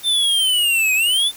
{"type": "linear two-way sweep", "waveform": "square", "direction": "down then up", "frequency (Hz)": [3600, 2489, 3591], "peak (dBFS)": -15, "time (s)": [0.03, 1.32], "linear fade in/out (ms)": 50, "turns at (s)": 0.94, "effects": ["white hiss -40 dBFS RMS until 1.36 s"]}